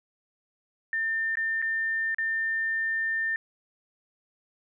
sine tone with dropouts, 1800 Hz, A6, 39 cents sharp, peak -25 dBFS, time 0.93-3.36 s, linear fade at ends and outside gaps 1 ms, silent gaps 1.355-1.371 / 1.618-1.624 / 2.146-2.184 s, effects none

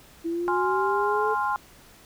sine linear sweep, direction up, 329.6 to 437.6 Hz, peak -25 dBFS, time 0.24-1.35 s, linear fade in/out 20 ms
sine chord, F minor, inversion first, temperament equal, 830.6 / 1046.5 / 1396.9 Hz, Ab5 / C6 / F6, 0 / 0 / 0 cents, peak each -27 / -26 / -30 dBFS, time 0.48-1.56 s, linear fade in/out 0 ms
effects pink hiss -52 dBFS RMS until 2.05 s

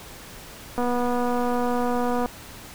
click train, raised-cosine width 1 ms, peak -13 dBFS, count 362, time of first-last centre 0.78-2.26 s, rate 244 Hz, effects pink hiss -42 dBFS RMS until 2.74 s

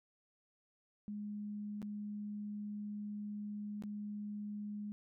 sine tone with dropouts, 207.7 Hz, G#3, in tune, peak -40 dBFS, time 1.08-4.92 s, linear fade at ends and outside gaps 0 ms, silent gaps 1.818-1.827 / 3.823-3.837 s, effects none

